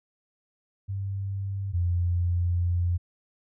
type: tone pair in turn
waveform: sine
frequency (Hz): 98 / 87.64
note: G2 / F2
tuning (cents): 0 / +7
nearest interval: major second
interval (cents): 193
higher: first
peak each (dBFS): -28 / -22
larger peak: second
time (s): 0.88-1.73 / 1.73-2.98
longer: second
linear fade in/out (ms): 20
effects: none